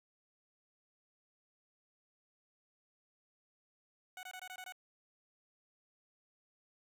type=tone bursts; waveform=15% pulse; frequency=740 Hz; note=F#5; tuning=in tune; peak=-39 dBFS; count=7; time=4.17-4.723 s; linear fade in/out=2 ms; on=61 ms; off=21 ms; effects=none